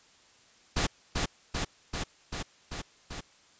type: noise with echo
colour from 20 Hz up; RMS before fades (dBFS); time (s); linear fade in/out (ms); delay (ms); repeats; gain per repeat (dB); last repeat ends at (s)
pink; -27; 0.76-0.87; 10; 390; 6; -2; 3.21
effects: white hiss -60 dBFS RMS until 3.59 s + resampled to 16000 Hz